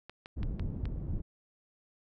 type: clicks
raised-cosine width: 0.3 ms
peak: -29 dBFS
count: 5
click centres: 0.096 / 0.259 / 0.431 / 0.596 / 0.855 s
type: low-pass noise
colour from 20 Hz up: pink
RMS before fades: -35 dBFS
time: 0.36-1.22 s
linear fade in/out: 20 ms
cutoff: 190 Hz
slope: 12 dB/octave
effects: none